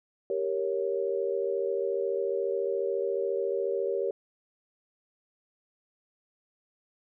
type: chord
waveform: sine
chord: G diminished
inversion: none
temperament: equal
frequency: 392 / 466.2 / 554.4 Hz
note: G4 / Bb4 / Db5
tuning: 0 / 0 / 0 cents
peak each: -30 / -31 / -32 dBFS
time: 0.3-4.11 s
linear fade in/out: 2 ms
effects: none